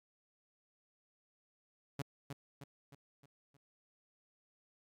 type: tone with echo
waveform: sawtooth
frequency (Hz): 140.2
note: C#3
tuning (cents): +20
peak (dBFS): -32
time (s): 1.99-2.02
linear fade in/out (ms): 5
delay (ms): 310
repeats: 5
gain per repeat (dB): -6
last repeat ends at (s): 3.57
effects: AAC 48 kbps